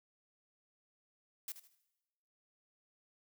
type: noise with echo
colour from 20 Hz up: blue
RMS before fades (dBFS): -42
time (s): 1.48-1.52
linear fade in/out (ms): 2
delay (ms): 77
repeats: 3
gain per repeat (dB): -11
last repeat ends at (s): 1.751
effects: noise-tail reverb RT60 1.0 s tail -18 dB re dry